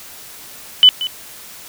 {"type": "tone with echo", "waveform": "sine", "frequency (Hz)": 3000, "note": "F#7", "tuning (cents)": 23, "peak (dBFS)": -3, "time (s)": [0.83, 0.89], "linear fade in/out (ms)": 0, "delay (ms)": 180, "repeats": 1, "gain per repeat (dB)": -15, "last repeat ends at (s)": 1.07, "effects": ["white hiss -37 dBFS RMS until 1.68 s"]}